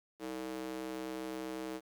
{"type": "tone with high-pass filter", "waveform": "square", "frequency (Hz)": 64.1, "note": "C2", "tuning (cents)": -35, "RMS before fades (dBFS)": -41, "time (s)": [0.19, 1.81], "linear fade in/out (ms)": 50, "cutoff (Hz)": 350, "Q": 2.6, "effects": ["11-bit"]}